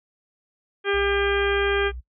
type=harmonic tone; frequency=400.4 Hz; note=G4; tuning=37 cents sharp; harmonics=1 / 2 / 3 / 4 / 5 / 6 / 7 / 8; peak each=-22 / -33 / -31 / -27 / -34 / -31 / -40 / -31 dBFS; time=0.84-1.92 s; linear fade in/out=50 ms
type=tone; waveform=sine; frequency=61.2 Hz; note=B1; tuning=15 cents flat; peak=-32 dBFS; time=0.93-2.01 s; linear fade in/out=20 ms
effects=noise-tail reverb RT60 0.1 s tail -18 dB re dry